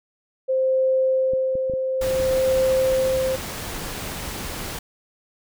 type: tone with tremolo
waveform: sine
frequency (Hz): 523.3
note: C5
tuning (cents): 0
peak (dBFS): -16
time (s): 0.48-3.37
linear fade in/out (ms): 20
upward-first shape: sine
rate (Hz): 0.57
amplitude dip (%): 45
type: clicks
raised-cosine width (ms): 3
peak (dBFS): -22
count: 6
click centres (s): 1.335 / 1.554 / 1.698 / 1.737 / 2.201 / 2.311
type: noise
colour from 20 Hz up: pink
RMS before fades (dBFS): -31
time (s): 2.01-4.79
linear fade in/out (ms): 5
effects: none